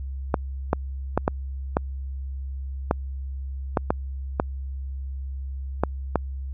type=clicks; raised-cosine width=1 ms; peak=-5 dBFS; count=11; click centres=0.342 / 0.731 / 1.176 / 1.279 / 1.769 / 2.911 / 3.772 / 3.905 / 4.399 / 5.836 / 6.157 s; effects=added 67 Hz sine -29 dBFS peak until 6.53 s